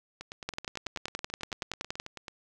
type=two click trains; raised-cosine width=0.2 ms; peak=-15 / -23 dBFS; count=17 / 20; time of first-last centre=0.49-1.999 / 0.21-2.282 s; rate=10.6 / 9.17 Hz; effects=none